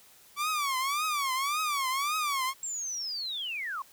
sawtooth tone with vibrato, 1140 Hz, C#6, 48 cents sharp, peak -24 dBFS, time 0.36-2.54 s, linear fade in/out 50 ms, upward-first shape triangle, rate 1.8 Hz, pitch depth 200 cents each way
sine linear sweep, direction down, 7570 to 1020 Hz, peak -32 dBFS, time 2.63-3.82 s, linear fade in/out 2 ms
effects white hiss -57 dBFS RMS until 3.92 s

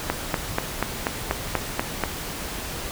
click train, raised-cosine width 0.5 ms, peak -6 dBFS, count 9, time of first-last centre 0.1-2.037 s, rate 4.13 Hz, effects pink hiss -32 dBFS RMS until 2.91 s

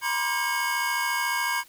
square tone cluster, 955 / 1029 / 1168 / 1611 / 2198 Hz, A#5 / C6 / D6 / G6 / C#7, +42 / -29 / -10 / +47 / -15 cents, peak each -31 / -32 / -39 / -30 / -31 dBFS, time 0.01-1.64 s, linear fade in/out 50 ms, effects white hiss -54 dBFS RMS until 1.68 s

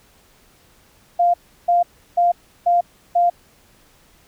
sine tone bursts, 698 Hz, F5, 1 cent flat, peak -12 dBFS, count 5, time 1.19-3.3 s, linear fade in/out 10 ms, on 150 ms, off 340 ms, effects pink hiss -54 dBFS RMS until 4.27 s

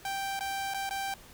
sawtooth tone with dropouts, 784 Hz, G5, in tune, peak -28 dBFS, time 0.05-1.14 s, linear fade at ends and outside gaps 2 ms, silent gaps 0.393-0.407 / 0.738-0.744 / 0.893-0.908 s, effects pink hiss -53 dBFS RMS until 1.33 s

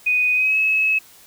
sine tone with pitch glide, 2489 to 2578 Hz, D#7 to E7, 0 to -39 cents, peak -15 dBFS, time 0.06-0.99 s, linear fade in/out 10 ms, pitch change +61 cents, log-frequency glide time 0.34-0.57 s, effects white hiss -48 dBFS RMS until 1.26 s

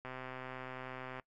click train, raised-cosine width 0.5 ms, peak -29 dBFS, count 149, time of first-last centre 0.05-1.197 s, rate 129 Hz, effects noise-tail reverb RT60 0.1 s tail -22 dB re dry + AAC 64 kbps

